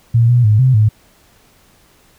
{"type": "tone with pitch steps", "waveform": "sine", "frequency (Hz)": [116.4, 121.7, 106.4, 129.9, 107.6], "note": ["A#2", "B2", "G#2", "C3", "A2"], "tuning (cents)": [-2, -25, 42, -12, -38], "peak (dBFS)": -7, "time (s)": [0.14, 0.89], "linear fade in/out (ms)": 10, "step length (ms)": 150, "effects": ["pink hiss -51 dBFS RMS until 2.18 s"]}